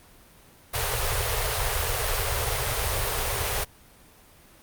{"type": "band-stop noise", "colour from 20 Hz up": "pink", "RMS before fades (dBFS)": -26, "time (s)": [0.73, 3.65], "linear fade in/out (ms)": 20, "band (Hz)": [130, 390], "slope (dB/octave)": 96, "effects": ["pink hiss -53 dBFS RMS until 4.62 s", "Opus 32 kbps"]}